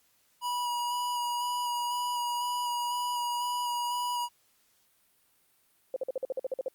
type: tone with vibrato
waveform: square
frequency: 970 Hz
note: B5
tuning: 31 cents flat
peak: -30 dBFS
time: 0.41-4.29 s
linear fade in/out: 50 ms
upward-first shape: square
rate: 2 Hz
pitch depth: 11 cents each way
type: tone bursts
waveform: sine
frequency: 523.3 Hz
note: C5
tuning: in tune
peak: -28 dBFS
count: 11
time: 5.94-6.683 s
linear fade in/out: 2 ms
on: 23 ms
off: 49 ms
effects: white hiss -68 dBFS RMS until 6.74 s + Opus 48 kbps